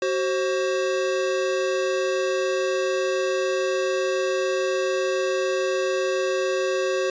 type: tone pair together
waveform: square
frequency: 376.5 / 532.5 Hz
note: F#4 / C5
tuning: +30 / +30 cents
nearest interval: tritone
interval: 600 cents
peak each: -25 dBFS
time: 0.02-7.1 s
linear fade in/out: 2 ms
effects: resampled to 16000 Hz